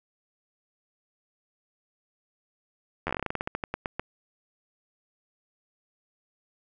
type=slowing click train; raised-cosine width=0.5 ms; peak=-14 dBFS; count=19; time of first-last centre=3.07-3.996 s; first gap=11 ms; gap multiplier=1.16; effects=none